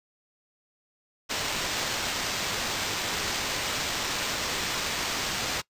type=noise with sample-and-hold; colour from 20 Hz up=white; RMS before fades=-30 dBFS; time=1.29-5.62 s; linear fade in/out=20 ms; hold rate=11025 Hz; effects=noise-tail reverb RT60 0.1 s tail -22 dB re dry + resampled to 32000 Hz